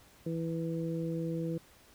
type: harmonic tone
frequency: 164.7 Hz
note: E3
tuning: 1 cent flat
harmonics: 1 / 2 / 3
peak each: -34 / -37 / -39 dBFS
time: 0.26-1.58 s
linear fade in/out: 5 ms
effects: pink hiss -60 dBFS RMS until 1.94 s